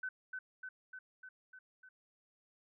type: tone with echo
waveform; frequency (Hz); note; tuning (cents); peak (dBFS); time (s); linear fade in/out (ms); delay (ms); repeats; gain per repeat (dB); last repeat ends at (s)
sine; 1515; F#6; +40; -37; 0.03-0.09; 5; 300; 6; -3; 1.89
effects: none